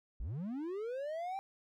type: linear sweep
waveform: triangle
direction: up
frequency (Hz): 41.2 to 794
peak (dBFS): -35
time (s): 0.2-1.39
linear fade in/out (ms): 0
effects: none